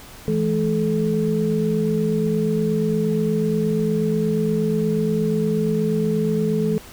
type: tone cluster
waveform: sine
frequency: 165.1 / 213.5 / 432.9 Hz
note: E3 / G#3 / A4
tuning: +3 / +48 / -28 cents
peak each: -22 dBFS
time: 0.28-6.78 s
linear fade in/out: 0 ms
effects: pink hiss -42 dBFS RMS until 6.92 s